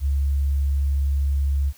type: tone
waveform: sine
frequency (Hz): 69.8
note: C#2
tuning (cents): +13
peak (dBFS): -18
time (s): 0-1.73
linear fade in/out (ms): 50
effects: white hiss -52 dBFS RMS until 1.77 s